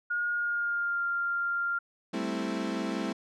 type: tone with pitch glide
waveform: sine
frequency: 1431 to 1393.5 Hz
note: F6 to F6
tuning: +42 to -4 cents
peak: -27 dBFS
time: 0.1-1.79 s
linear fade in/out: 10 ms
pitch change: -46 cents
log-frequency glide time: 0.31-1.03 s
type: chord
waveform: 35% pulse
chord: A minor seventh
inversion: third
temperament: equal with one note detuned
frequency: 196 / 221 / 261.6 / 329.6 Hz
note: G3 / A3 / C4 / E4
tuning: 0 / +8 / 0 / 0 cents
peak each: -34 dBFS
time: 2.13-3.13 s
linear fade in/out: 10 ms
effects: low-pass 6000 Hz 12 dB/octave